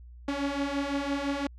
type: beating tone pair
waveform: sawtooth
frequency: 277.2 / 283.1 Hz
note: C#4 / C#4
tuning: 0 / +37 cents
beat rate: 5.9 Hz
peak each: -29 / -26 dBFS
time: 0.28-1.47 s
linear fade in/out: 5 ms
effects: added 60 Hz sine -45 dBFS peak until 1.58 s + low-pass 5000 Hz 12 dB/octave